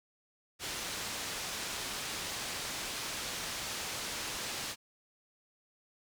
white low-pass noise, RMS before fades -39 dBFS, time 0.59-4.76 s, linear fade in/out 50 ms, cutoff 6500 Hz, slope 12 dB/octave, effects none

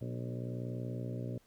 harmonic tone with a mistuned harmonic, 60.8 Hz, B1, 26 cents flat, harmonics 2 / 3 / 4 / 5 / 6 / 7 / 8 / 9 / 10, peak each -38 / -46 / -45 / -49 / -49 / -50 / -54 / -50 / -53 dBFS, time 0.01-1.38 s, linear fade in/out 5 ms, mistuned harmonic 5, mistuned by -28 cents, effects pink hiss -69 dBFS RMS until 1.46 s

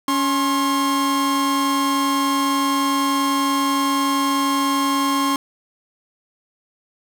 45% pulse tone pair together, 279.1 / 1066 Hz, C#4 / C6, +12 / +32 cents, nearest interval octave + major seventh, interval 2320 cents, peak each -20 dBFS, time 0.08-5.36 s, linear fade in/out 2 ms, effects none

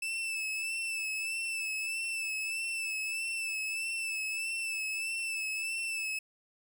40% pulse tone with vibrato, 2637 Hz, E7, in tune, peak -32 dBFS, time 0.02-6.19 s, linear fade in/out 5 ms, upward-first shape sine, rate 1.6 Hz, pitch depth 38 cents each way, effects none

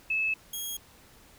sine / 10% pulse tone pair in turn, 2604 / 3282 Hz, E7 / G#7, -22 / -21 cents, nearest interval major third, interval 401 cents, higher second, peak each -25 dBFS, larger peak neither, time 0.1-0.34 / 0.53-0.77 s, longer neither, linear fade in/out 5 ms, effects pink hiss -56 dBFS RMS until 1.38 s

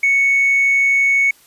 triangle tone with hard clipping, 2217 Hz, C#7, in tune, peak -11 dBFS, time 0.03-1.31 s, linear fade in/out 5 ms, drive 2 dB, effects white hiss -50 dBFS RMS until 1.46 s + resampled to 32000 Hz

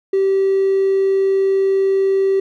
triangle tone with hard clipping, 387.8 Hz, G4, 19 cents flat, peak -13 dBFS, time 0.13-2.4 s, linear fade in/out 5 ms, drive 4 dB, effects none

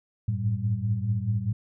sine tone cluster, 95.8 / 106.7 / 111.5 / 193.8 Hz, G2 / G#2 / A2 / G3, -39 / +47 / +23 / -20 cents, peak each -33 / -30 / -26 / -34 dBFS, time 0.28-1.53 s, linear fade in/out 5 ms, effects none

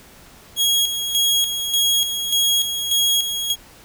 sawtooth tone with tremolo, 3302 Hz, G#7, 11 cents flat, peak -12 dBFS, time 0.56-3.56 s, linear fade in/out 50 ms, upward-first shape square, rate 1.7 Hz, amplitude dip 55%, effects pink hiss -46 dBFS RMS until 3.84 s

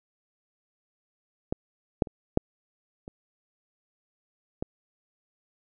clicks, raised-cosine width 2 ms, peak -13 / -6 / -27 / -6 / -26 / -16 dBFS, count 6, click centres 1.525 / 2.022 / 2.072 / 2.374 / 3.079 / 4.625 s, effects none

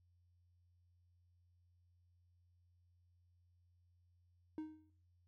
triangle tone with exponential decay, 311.1 Hz, D#4, in tune, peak -37 dBFS, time 4.58-4.9 s, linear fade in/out 1 ms, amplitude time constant 69 ms, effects noise-tail reverb RT60 0.5 s tail -18 dB re dry + added 88 Hz sine -70 dBFS peak until 5.27 s

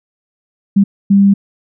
sine tone bursts at uneven times, 198.5 Hz, G3, 22 cents sharp, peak -5 dBFS, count 2, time 0.76-0.84 / 1.1-1.34 s, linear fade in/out 10 ms, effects none

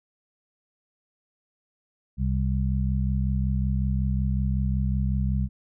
harmonic tone, 65.4 Hz, C2, in tune, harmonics 1 / 2 / 3, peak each -24 / -27 / -29 dBFS, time 2.17-5.49 s, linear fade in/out 50 ms, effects none

